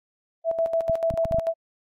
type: tone with tremolo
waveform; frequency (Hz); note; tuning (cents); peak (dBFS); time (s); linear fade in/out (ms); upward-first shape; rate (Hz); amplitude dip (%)
sine; 659.3; E5; 0; -19; 0.44-1.54; 50; square; 6.8; 65
type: clicks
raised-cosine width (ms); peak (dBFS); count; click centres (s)
5; -19; 7; 0.897 / 1.109 / 1.14 / 1.255 / 1.312 / 1.345 / 1.386
effects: AAC 64 kbps